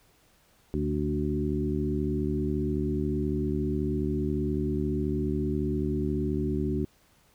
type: harmonic tone with a mistuned harmonic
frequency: 74.4 Hz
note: D2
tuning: 23 cents sharp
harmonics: 1 / 2 / 3 / 4 / 5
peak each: -32 / -32 / -32 / -32 / -32 dBFS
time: 0.74-6.85 s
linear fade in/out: 0 ms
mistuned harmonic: 4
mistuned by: -23 cents
effects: pink hiss -63 dBFS RMS until 7.34 s